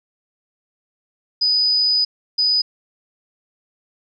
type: tone bursts at uneven times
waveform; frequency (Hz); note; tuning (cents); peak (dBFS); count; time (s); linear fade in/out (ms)
sine; 4978; D#8; 0; -14; 2; 1.41-2.05 / 2.38-2.62; 10
effects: none